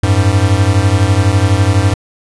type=beating tone pair; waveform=square; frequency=92.5 / 104.5 Hz; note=F#2 / G#2; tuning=0 / +11 cents; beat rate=12 Hz; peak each=-12 dBFS; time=0.03-1.94 s; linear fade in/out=5 ms; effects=resampled to 24000 Hz